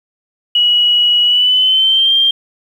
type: tone with pitch glide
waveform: sine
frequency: 2918 to 3182 Hz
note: F#7 to G7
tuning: -25 to +25 cents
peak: -8 dBFS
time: 0.55-2.31 s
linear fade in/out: 5 ms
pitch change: +150 cents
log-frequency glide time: 1.23-2.13 s
effects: 7-bit